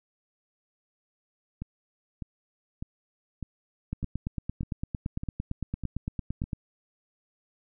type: two click trains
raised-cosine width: 5 ms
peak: -22 / -18 dBFS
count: 9 / 24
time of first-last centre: 1.62-6.439 / 3.93-6.532 s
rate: 1.66 / 8.84 Hz
effects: none